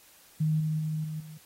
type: tone with level steps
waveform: sine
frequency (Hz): 155.56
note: D#3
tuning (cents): 0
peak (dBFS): -23 / -26 / -28 / -32 / -42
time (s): 0.4-1.38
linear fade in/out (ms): 10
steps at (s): 0.6 / 0.79 / 1.04 / 1.2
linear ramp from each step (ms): 5
effects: white hiss -57 dBFS RMS until 1.45 s + AAC 48 kbps